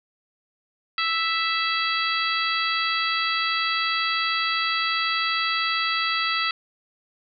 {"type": "harmonic tone", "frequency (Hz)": 659.3, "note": "E5", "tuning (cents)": 0, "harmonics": [2, 3, 4, 5, 6, 7], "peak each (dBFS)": [-26, -28, -29, -30, -31, -31], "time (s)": [0.98, 6.51], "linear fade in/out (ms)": 2, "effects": []}